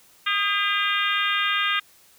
harmonic tone with a mistuned harmonic, 402.5 Hz, G4, 46 cents sharp, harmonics 3 / 4 / 5 / 6 / 7 / 8 / 9, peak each -26 / -27 / -28 / -29 / -29 / -30 / -31 dBFS, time 0.26-1.8 s, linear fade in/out 10 ms, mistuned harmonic 3, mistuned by +43 cents, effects white hiss -55 dBFS RMS until 2.18 s

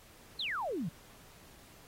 sine exponential sweep, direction down, 4306 to 145.7 Hz, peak -33 dBFS, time 0.39-0.89 s, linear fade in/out 5 ms, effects pink hiss -58 dBFS RMS until 1.87 s + AAC 48 kbps

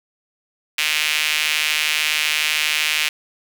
sawtooth tone with high-pass filter, 152.7 Hz, D#3, 32 cents flat, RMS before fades -20 dBFS, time 0.78-3.09 s, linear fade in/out 5 ms, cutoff 2500 Hz, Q 2.6, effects none

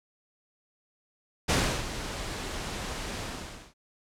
pink noise with ADSR envelope, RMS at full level -23 dBFS, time 1.48-3.74 s, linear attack 19 ms, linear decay 330 ms, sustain -12 dB, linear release 530 ms, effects low-pass 8000 Hz 12 dB/octave

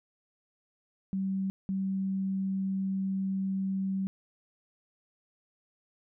sine tone bursts at uneven times, 192.3 Hz, G3, 33 cents flat, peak -28 dBFS, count 2, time 1.13-1.5 / 1.69-4.07 s, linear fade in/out 0 ms, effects none

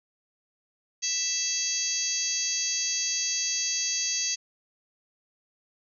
harmonic tone with a mistuned harmonic, 659.3 Hz, E5, in tune, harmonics 3 / 4 / 5 / 6 / 7 / 8 / 9 / 10, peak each -42 / -37 / -39 / -40 / -32 / -39 / -31 / -30 dBFS, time 1.02-4.36 s, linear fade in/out 20 ms, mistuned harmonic 10, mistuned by -24 cents, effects none

